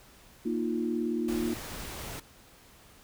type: chord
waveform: sine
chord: Bb suspended fourth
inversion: none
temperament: just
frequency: 233.1 / 310.8 / 349.6 Hz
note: Bb3 / Eb4 / F4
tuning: 0 / -2 / +2 cents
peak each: -31 / -33 / -32 dBFS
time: 0.45-1.54 s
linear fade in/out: 10 ms
type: noise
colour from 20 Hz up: pink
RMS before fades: -40 dBFS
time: 1.28-2.2 s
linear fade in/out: 5 ms
effects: pink hiss -56 dBFS RMS until 3.03 s